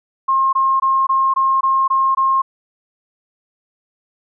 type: tone bursts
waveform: sine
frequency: 1069 Hz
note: C6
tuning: 37 cents sharp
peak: -12 dBFS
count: 8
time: 0.28-2.42 s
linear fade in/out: 10 ms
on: 250 ms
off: 20 ms
effects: none